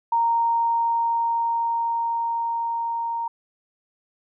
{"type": "tone with level ramp", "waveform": "sine", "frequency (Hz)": 928, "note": "A#5", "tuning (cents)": -8, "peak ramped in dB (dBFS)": [-17, -24], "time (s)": [0.12, 3.28], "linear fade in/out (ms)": 5, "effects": []}